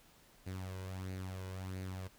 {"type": "tone with flanger", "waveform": "sawtooth", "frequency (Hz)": 93.7, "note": "F#2", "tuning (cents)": 22, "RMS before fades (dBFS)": -43, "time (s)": [0.46, 2.08], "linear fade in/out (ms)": 10, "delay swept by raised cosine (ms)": [0.45, 2.05], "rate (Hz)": 1.5, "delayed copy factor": 0.55, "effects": ["pink hiss -64 dBFS RMS until 2.18 s"]}